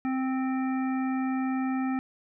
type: harmonic tone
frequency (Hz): 261.6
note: C4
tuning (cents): 0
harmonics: 1 / 3 / 5 / 7 / 9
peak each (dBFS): -26 / -36 / -40 / -43 / -45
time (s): 0.05-1.99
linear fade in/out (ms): 0
effects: none